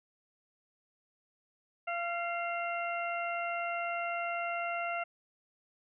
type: harmonic tone with a mistuned harmonic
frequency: 687 Hz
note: F5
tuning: 29 cents flat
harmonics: 1 / 2 / 3 / 4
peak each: -35 / -38 / -40 / -41 dBFS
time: 1.87-5.04 s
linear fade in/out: 10 ms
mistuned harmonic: 3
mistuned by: +37 cents
effects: none